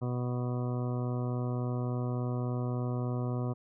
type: harmonic tone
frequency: 123.5 Hz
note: B2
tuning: in tune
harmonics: 1 / 2 / 3 / 4 / 5 / 6 / 8 / 9 / 10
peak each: -31 / -37 / -41 / -43 / -45 / -47 / -49 / -50 / -51 dBFS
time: 0.01-3.54 s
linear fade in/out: 20 ms
effects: none